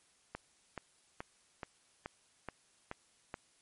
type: click train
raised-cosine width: 0.5 ms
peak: -25 dBFS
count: 8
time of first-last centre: 0.35-3.341 s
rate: 2.34 Hz
effects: white hiss -69 dBFS RMS until 3.61 s + MP3 48 kbps